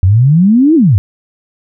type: exponential two-way sweep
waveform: sine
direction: up then down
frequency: 87.31 to 339.2 to 87.31 Hz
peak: -4 dBFS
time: 0.03-0.98 s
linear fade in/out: 0 ms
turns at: 0.75 s
effects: none